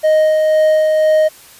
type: tone with tremolo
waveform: triangle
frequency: 622.3 Hz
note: D#5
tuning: in tune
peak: -6 dBFS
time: 0.03-1.29 s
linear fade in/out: 20 ms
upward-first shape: sine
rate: 2 Hz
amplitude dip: 25%
effects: white hiss -41 dBFS RMS until 1.59 s + resampled to 32000 Hz